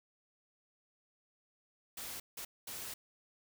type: noise bursts at uneven times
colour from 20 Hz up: white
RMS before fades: -44 dBFS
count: 3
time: 1.97-2.2 / 2.37-2.45 / 2.67-2.94 s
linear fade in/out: 5 ms
effects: none